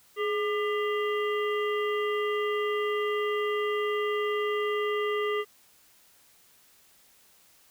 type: harmonic tone with a mistuned harmonic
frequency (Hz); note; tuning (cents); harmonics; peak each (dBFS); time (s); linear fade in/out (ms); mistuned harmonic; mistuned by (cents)
400; G4; +35; 1 / 3 / 5 / 7 / 8; -27 / -33 / -35 / -40 / -45; 0.16-5.45; 50; 1; +82
effects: white hiss -60 dBFS RMS until 7.7 s